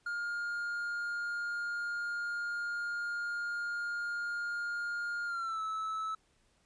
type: tone with pitch glide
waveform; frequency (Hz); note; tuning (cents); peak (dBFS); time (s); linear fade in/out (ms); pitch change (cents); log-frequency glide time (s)
triangle; 1414 to 1304.2; F6 to E6; +21 to -19; -32; 0.06-6.15; 5; -140; 5.26-5.61
effects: pink hiss -71 dBFS RMS until 6.65 s + resampled to 22050 Hz